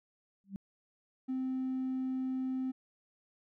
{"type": "tone with exponential growth", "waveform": "sine", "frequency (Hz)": 196.1, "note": "G3", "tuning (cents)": 1, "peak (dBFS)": -33, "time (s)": [0.44, 0.56], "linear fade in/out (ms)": 0, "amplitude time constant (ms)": 25}
{"type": "tone", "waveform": "triangle", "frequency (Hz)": 260, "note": "C4", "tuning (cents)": -11, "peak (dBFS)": -29, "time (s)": [1.28, 2.72], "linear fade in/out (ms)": 20}
{"effects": ["tanh soft clip ceiling -28 dBFS"]}